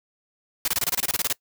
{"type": "noise bursts", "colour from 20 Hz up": "white", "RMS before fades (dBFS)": -23, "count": 13, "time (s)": [0.65, 1.327], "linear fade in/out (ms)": 2, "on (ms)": 29, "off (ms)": 25, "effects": ["noise-tail reverb RT60 0.1 s tail -23 dB re dry"]}